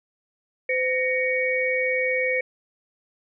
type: tone cluster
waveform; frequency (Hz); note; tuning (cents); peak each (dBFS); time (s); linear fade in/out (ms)
sine; 511 / 1867 / 2242; C5 / A#6 / C#7; -41 / +2 / +19; -24 / -29 / -24; 0.69-2.41; 5
effects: none